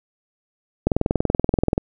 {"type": "click train", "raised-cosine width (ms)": 2, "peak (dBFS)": -4, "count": 20, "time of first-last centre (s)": [0.87, 1.779], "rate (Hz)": 20.9, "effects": []}